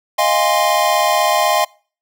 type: chord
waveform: square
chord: F minor seventh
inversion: third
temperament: equal with one note detuned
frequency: 622.3 / 698.5 / 819.2 / 1046.5 Hz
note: Eb5 / F5 / Ab5 / C6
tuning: 0 / 0 / -24 / 0 cents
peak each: -19 dBFS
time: 0.18-1.65 s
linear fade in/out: 10 ms
effects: noise-tail reverb RT60 0.4 s tail -25 dB re dry